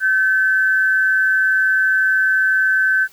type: tone pair together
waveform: sine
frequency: 1534 / 1726.1 Hz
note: G6 / A6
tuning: -38 / -34 cents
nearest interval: major second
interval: 204 cents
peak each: -13 / -23 dBFS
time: 0-3.08 s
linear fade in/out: 50 ms
effects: white hiss -49 dBFS RMS until 3.12 s